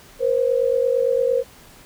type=tone pair together; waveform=sine; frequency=478.4 / 527.2 Hz; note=A#4 / C5; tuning=+45 / +13 cents; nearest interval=major second; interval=168 cents; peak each=-19 dBFS; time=0.19-1.44 s; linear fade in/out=50 ms; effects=pink hiss -47 dBFS RMS until 1.85 s